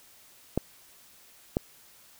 clicks, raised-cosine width 2 ms, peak -11 dBFS, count 2, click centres 0.576 / 1.569 s, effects white hiss -56 dBFS RMS until 2.19 s

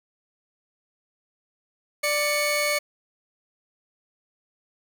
sawtooth tone pair together, 589.6 / 2217 Hz, D5 / C#7, +7 / 0 cents, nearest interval octave + major seventh, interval 2293 cents, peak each -21 dBFS, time 2.03-2.79 s, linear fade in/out 10 ms, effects none

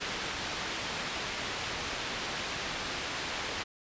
white low-pass noise, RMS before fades -36 dBFS, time 0-3.64 s, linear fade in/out 20 ms, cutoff 3600 Hz, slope 12 dB/octave, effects resampled to 16000 Hz

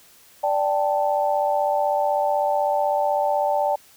sine chord, D suspended fourth, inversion none, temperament equal, 587.3 / 784 / 880 Hz, D5 / G5 / A5, 0 / 0 / 0 cents, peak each -22 / -23 / -24 dBFS, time 0.43-3.76 s, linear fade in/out 10 ms, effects white hiss -52 dBFS RMS until 3.96 s

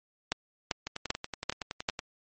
two click trains, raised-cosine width 0.2 ms, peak -10 / -17 dBFS, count 5 / 13, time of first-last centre 0.32-1.889 / 0.87-1.991 s, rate 2.55 / 10.7 Hz, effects MP3 32 kbps

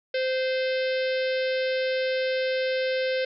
harmonic tone, 519 Hz, C5, 14 cents flat, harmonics 1 / 3 / 4 / 5 / 6 / 7 / 8 / 9 / 10, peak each -24 / -34 / -36 / -38 / -40 / -41 / -42 / -43 / -44 dBFS, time 0.14-3.25 s, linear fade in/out 5 ms, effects none

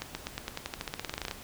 accelerating click train, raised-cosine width 0.2 ms, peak -16 dBFS, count 20, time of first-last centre 0.02-1.312 s, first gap 130 ms, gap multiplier 0.92, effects pink hiss -47 dBFS RMS until 1.43 s

